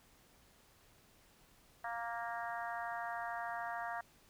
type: harmonic tone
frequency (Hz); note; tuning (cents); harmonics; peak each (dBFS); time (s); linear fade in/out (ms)
233.3; A#3; +2; 3 / 4 / 5 / 6 / 7 / 8; -42 / -45 / -47 / -49 / -47 / -49; 1.84-4.01; 5
effects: pink hiss -66 dBFS RMS until 4.29 s